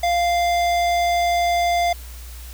square tone with notch filter, 696 Hz, F5, 6 cents flat, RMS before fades -19 dBFS, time 0.03-1.93 s, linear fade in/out 5 ms, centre 11000 Hz, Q 0.67, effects added 60 Hz sine -34 dBFS peak until 2.53 s + white hiss -43 dBFS RMS until 2.53 s

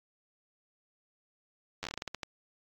slowing click train, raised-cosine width 0.2 ms, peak -19 dBFS, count 12, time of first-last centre 1.83-2.232 s, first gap 10 ms, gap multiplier 1.24, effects AAC 64 kbps

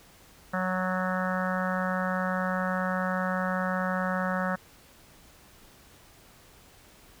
harmonic tone with a mistuned harmonic, 185 Hz, F#3, in tune, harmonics 1 / 3 / 4 / 5 / 6 / 7 / 8 / 9 / 10, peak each -30 / -33 / -37 / -39 / -37 / -35 / -36 / -38 / -40 dBFS, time 0.53-4.56 s, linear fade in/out 10 ms, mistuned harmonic 10, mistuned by -33 cents, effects pink hiss -55 dBFS RMS until 7.2 s

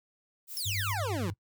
violet noise, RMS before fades -41 dBFS, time 0.47-0.96 s, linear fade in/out 50 ms
25% pulse exponential sweep, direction down, 5588 to 155.56 Hz, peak -28 dBFS, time 0.57-1.3 s, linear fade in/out 0 ms
sine tone with tremolo, 100 Hz, G2, 35 cents sharp, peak -31 dBFS, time 0.65-1.34 s, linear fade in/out 20 ms, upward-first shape triangle, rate 8.9 Hz, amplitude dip 45%
effects noise-tail reverb RT60 0.1 s tail -20 dB re dry

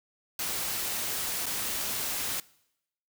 white noise with dropouts, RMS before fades -32 dBFS, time 0.39-2.4 s, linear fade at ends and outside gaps 2 ms, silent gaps 1.458-1.464 s, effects noise-tail reverb RT60 0.8 s tail -22 dB re dry

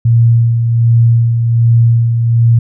sine tone with tremolo, 116.54 Hz, A#2, in tune, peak -4 dBFS, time 0.05-2.59 s, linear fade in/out 5 ms, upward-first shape sine, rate 1.3 Hz, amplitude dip 45%, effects none

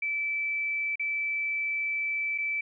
sine tone with dropouts, 2317 Hz, D7, 24 cents flat, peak -27 dBFS, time 0.02-2.61 s, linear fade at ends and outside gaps 5 ms, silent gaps 0.957-0.995 / 2.379-2.383 s, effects none

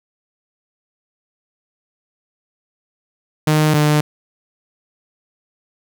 sawtooth tone pair in turn, 153.6 / 150.18 Hz, D#3 / D3, -22 / +39 cents, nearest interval unison, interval 39 cents, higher first, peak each -8 dBFS, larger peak neither, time 3.47-3.74 / 3.74-4.01 s, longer neither, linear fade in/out 5 ms, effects none

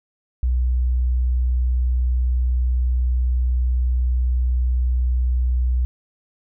sine tone, 62 Hz, B1, 7 cents sharp, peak -16 dBFS, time 0.43-5.85 s, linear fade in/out 0 ms, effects none

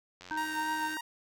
click train, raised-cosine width 0.2 ms, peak -30 dBFS, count 67, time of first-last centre 0.21-0.939 s, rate 90.5 Hz
harmonic tone, 311.1 Hz, D#4, in tune, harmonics 1 / 3 / 5, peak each -40 / -35 / -36 dBFS, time 0.31-0.97 s, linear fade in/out 0 ms
sawtooth tone with vibrato, 932.3 Hz, A#5, in tune, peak -32 dBFS, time 0.37-1.01 s, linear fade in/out 5 ms, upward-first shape sine, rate 3.6 Hz, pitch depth 15 cents each way
effects none

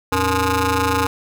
15% pulse ring-modulated tone, 192.7 Hz, G3, 29 cents flat, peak -7 dBFS, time 0.12-1.07 s, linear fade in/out 2 ms, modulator 661 Hz, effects none

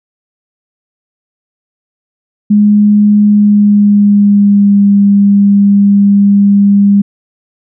sine tone with pitch glide, 207.7 to 201 Hz, G#3 to G3, 0 to +44 cents, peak -3 dBFS, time 2.5-7.02 s, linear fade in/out 10 ms, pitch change -56 cents, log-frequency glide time 3.26-4.84 s, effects none

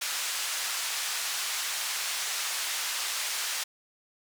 white band-pass noise, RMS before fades -32 dBFS, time 0.01-3.64 s, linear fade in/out 10 ms, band 990 to 7900 Hz, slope 12 dB/octave, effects none

